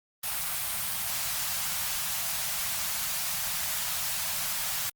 white band-stop noise, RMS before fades -31 dBFS, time 0.23-4.9 s, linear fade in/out 10 ms, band 200 to 610 Hz, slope 48 dB/octave, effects Opus 32 kbps

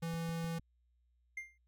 square tone, 166 Hz, E3, 12 cents sharp, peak -37 dBFS, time 0.02-0.59 s, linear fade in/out 10 ms
click train, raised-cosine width 5 ms, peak -36 dBFS, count 4, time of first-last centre 0.14-0.595 s, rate 6.59 Hz
triangle tone with exponential decay, 2100 Hz, C7, 6 cents sharp, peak -35 dBFS, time 1.37-1.58 s, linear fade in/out 5 ms, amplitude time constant 44 ms
effects added 60 Hz sine -70 dBFS peak until 1.67 s

